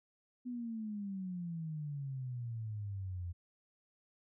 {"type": "exponential sweep", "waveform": "sine", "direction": "down", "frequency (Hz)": [250.8, 85.5], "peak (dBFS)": -38, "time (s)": [0.45, 3.33], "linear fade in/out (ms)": 20, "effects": []}